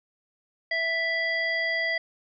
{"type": "harmonic tone with a mistuned harmonic", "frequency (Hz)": 659.3, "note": "E5", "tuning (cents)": 0, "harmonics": [1, 3, 5, 7], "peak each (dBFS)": [-32, -25, -39, -37], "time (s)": [0.71, 1.98], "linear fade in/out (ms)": 5, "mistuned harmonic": 7, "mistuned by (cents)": 57, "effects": []}